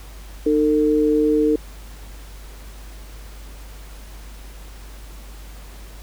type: tone pair together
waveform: sine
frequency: 304.7 / 450.9 Hz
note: D#4 / A4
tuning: -36 / +42 cents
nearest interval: perfect fifth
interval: 678 cents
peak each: -17 dBFS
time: 0.46-1.56 s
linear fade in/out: 5 ms
effects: added 50 Hz sine -36 dBFS peak until 6.02 s + pink hiss -45 dBFS RMS until 6.02 s